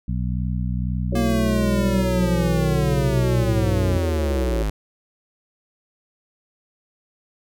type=harmonic tone; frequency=62 Hz; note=B1; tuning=7 cents sharp; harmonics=1 / 2 / 3 / 4; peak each=-24 / -26 / -27 / -36 dBFS; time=0.08-3.98 s; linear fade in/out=5 ms
type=chord; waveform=sine; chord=F# minor seventh; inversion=third; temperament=equal; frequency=329.6 / 370 / 440 / 554.4 Hz; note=E4 / F#4 / A4 / C#5; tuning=0 / 0 / 0 / 0 cents; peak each=-30 / -30 / -33 / -28 dBFS; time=1.12-4.63 s; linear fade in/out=5 ms
type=linear sweep; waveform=square; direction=down; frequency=235.5 to 50 Hz; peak=-21 dBFS; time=1.15-4.7 s; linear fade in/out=5 ms
effects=none